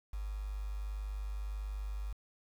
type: tone with quantisation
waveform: sine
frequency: 50.8 Hz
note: G#1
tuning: 38 cents flat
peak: -36 dBFS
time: 0.13-2.13 s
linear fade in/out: 5 ms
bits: 9
effects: none